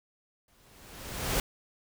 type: noise with exponential growth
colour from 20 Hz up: pink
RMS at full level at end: -27 dBFS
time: 0.48-1.4 s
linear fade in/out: 2 ms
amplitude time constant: 200 ms
effects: none